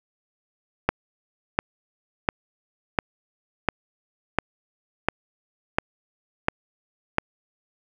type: click train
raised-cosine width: 0.5 ms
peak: -3 dBFS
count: 10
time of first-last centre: 0.89-7.184 s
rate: 1.43 Hz
effects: 7-bit